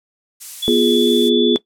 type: noise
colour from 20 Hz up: violet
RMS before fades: -26 dBFS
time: 0.4-1.3 s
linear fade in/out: 20 ms
type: tone with pitch glide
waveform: sine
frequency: 3428 to 3454 Hz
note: A7 to A7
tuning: -46 to -33 cents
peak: -19 dBFS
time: 0.62-1.58 s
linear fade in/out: 10 ms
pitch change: +13 cents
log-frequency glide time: 0.92-1.11 s
type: chord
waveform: sine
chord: F diminished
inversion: second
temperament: equal with one note detuned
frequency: 244.5 / 349.2 / 415.3 Hz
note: Cb4 / F4 / Ab4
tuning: -17 / 0 / 0 cents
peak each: -16 dBFS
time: 0.68-1.56 s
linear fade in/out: 0 ms
effects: noise-tail reverb RT60 0.1 s tail -18 dB re dry + low-pass 10000 Hz 12 dB/octave